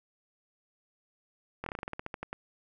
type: slowing click train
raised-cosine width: 0.5 ms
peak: -21 dBFS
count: 14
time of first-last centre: 1.64-2.33 s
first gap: 23 ms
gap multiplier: 1.13
effects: none